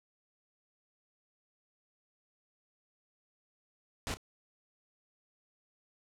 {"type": "noise with echo", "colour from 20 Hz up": "pink", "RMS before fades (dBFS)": -36, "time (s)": [4.07, 4.14], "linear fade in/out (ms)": 0, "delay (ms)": 31, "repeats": 1, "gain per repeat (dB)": -15, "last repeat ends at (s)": 4.171, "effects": ["low-pass 9000 Hz 12 dB/octave"]}